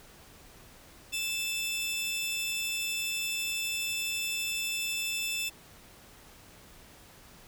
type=tone pair together; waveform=sawtooth; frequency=2637 / 3520 Hz; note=E7 / A7; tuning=0 / 0 cents; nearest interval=perfect fourth; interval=500 cents; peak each=-29 / -32 dBFS; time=1.12-5.5 s; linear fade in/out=20 ms; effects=pink hiss -54 dBFS RMS until 7.47 s